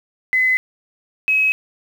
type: tone pair in turn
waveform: sine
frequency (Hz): 2028 / 2555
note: B6 / D#7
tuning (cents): +45 / +45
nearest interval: major third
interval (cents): 400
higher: second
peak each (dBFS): -13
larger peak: neither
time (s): 0.33-0.57 / 1.28-1.52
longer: neither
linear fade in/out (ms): 0
effects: 7-bit